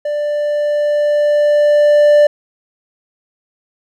triangle tone with level ramp, 590 Hz, D5, 8 cents sharp, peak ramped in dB -14 to -3 dBFS, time 0.05-2.27 s, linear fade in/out 5 ms, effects none

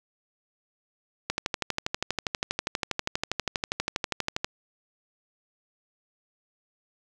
click train, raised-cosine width 0.2 ms, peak -9 dBFS, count 40, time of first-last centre 1.3-4.445 s, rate 12.4 Hz, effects none

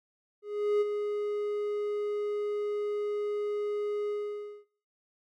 triangle tone with ADSR envelope, 415.3 Hz, G#4, in tune, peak -20 dBFS, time 0.42-4.65 s, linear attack 390 ms, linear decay 26 ms, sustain -7 dB, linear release 560 ms, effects noise-tail reverb RT60 0.5 s tail -19 dB re dry

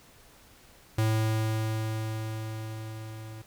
square tone with level ramp, 110 Hz, A2, in tune, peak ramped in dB -23 to -41 dBFS, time 0.98-3.42 s, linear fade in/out 5 ms, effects pink hiss -56 dBFS RMS until 3.46 s

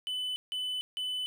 triangle tone bursts, 3006 Hz, F#7, 27 cents sharp, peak -30 dBFS, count 3, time 0.07-1.26 s, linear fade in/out 0 ms, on 290 ms, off 160 ms, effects none

